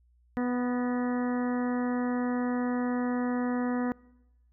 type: harmonic tone with a mistuned harmonic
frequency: 246.9 Hz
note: B3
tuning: in tune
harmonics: 1 / 2 / 3 / 4 / 5 / 6 / 7 / 8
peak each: -27 / -35 / -39 / -42 / -43 / -46 / -45 / -46 dBFS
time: 0.37-3.92 s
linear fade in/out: 0 ms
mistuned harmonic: 8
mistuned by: -49 cents
effects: noise-tail reverb RT60 1.0 s tail -24 dB re dry + added 60 Hz sine -61 dBFS peak until 4.52 s